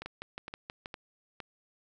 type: two click trains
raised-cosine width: 0.3 ms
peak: -24 / -23 dBFS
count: 4 / 6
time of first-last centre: 0.02-1.402 / 0.06-0.859 s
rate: 2.17 / 6.26 Hz
effects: none